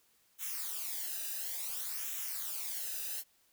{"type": "noise with flanger", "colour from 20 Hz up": "blue", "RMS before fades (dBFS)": -39, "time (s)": [0.38, 3.24], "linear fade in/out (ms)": 50, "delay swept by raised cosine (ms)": [0.21, 0.92], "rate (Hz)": 0.57, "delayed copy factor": -0.7, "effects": ["white hiss -70 dBFS RMS until 3.52 s"]}